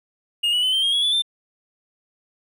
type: tone with pitch steps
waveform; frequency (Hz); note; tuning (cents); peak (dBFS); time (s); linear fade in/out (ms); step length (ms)
triangle; 2846 / 2940 / 3036 / 3136 / 3239 / 3346 / 3456 / 3569; F7 / F#7 / F#7 / G7 / G#7 / G#7 / A7 / A7; +32 / -12 / +44 / 0 / -44 / +12 / -32 / +24; -16; 0.43-1.222; 10; 99
effects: none